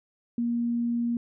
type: tone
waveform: sine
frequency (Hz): 236.4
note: A#3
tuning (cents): +24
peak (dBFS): -24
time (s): 0.38-1.17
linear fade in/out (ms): 2
effects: none